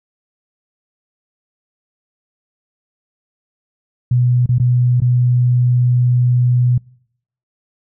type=tone with dropouts; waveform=sine; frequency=123.47 Hz; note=B2; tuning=in tune; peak=-10 dBFS; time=4.11-6.78 s; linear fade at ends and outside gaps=5 ms; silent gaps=4.461-4.49 / 4.584-4.598 / 5.003-5.018 s; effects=noise-tail reverb RT60 0.7 s tail -26 dB re dry